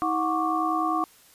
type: tone cluster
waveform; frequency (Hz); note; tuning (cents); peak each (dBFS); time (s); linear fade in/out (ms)
sine; 319.4 / 731 / 1100 / 1170; D#4 / F#5 / C#6 / D6; +45 / -21 / -14 / -7; -28; 0.02-1.04; 0
effects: white hiss -55 dBFS RMS until 1.34 s + resampled to 32000 Hz